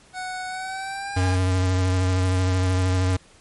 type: tone with pitch glide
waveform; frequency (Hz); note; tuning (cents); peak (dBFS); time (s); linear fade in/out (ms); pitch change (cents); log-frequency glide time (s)
25% pulse; 740 to 811.7; F#5 to G#5; 0 to -40; -25; 0.13-1.38; 50; +160; 0.48-1.23
type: tone with vibrato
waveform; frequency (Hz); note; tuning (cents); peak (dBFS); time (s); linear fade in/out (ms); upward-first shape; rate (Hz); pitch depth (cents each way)
square; 92.5; F#2; 0; -19; 1.16-3.17; 10; triangle; 13; 28
effects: pink hiss -53 dBFS RMS until 3.4 s + MP3 48 kbps